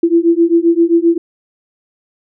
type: beating tone pair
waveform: sine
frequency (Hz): 333 / 340.6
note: E4 / F4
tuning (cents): +18 / -43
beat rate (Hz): 7.6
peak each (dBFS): -11 / -11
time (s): 0.03-1.18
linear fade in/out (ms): 5
effects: none